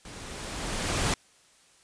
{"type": "noise with level ramp", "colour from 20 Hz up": "pink", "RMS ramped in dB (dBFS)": [-44, -25], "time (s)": [0.05, 1.14], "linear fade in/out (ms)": 2, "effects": ["white hiss -60 dBFS RMS until 1.83 s", "resampled to 22050 Hz"]}